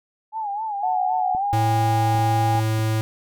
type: tone with vibrato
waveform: sine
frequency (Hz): 843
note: G#5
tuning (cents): +26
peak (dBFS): -24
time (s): 0.32-1.39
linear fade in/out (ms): 50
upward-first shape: sine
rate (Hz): 3.9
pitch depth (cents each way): 100
type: tone with pitch glide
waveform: sine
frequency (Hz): 740 to 811.7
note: F#5 to G#5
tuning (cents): 0 to -40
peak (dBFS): -20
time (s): 0.83-2.6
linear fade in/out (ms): 5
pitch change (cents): +160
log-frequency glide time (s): 1.36-1.44
type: clicks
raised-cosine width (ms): 3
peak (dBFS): -23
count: 5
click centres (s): 1.349 / 2.15 / 2.19 / 2.552 / 2.792
type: tone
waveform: square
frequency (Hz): 110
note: A2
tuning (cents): 0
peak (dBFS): -20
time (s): 1.53-3.01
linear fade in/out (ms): 0
effects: none